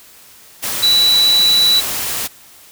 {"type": "tone in noise", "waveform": "sine", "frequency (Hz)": 3944, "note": "B7", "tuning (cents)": -3, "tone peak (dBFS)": -9, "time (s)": [0.82, 1.81], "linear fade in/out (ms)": 20, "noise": "white", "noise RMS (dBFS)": -21, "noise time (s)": [0.62, 2.28], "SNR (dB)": 9, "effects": ["white hiss -43 dBFS RMS until 2.71 s"]}